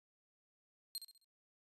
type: tone with echo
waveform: sawtooth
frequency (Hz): 4200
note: C8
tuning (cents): +6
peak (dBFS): -37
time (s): 0.95-0.98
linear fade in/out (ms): 0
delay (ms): 66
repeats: 4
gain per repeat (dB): -8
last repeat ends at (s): 1.244
effects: noise-tail reverb RT60 0.1 s tail -21 dB re dry + resampled to 32000 Hz